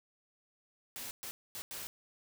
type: noise bursts at uneven times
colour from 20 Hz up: white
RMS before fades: -43 dBFS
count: 4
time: 0.96-1.11 / 1.23-1.31 / 1.55-1.62 / 1.71-1.87 s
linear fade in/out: 0 ms
effects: none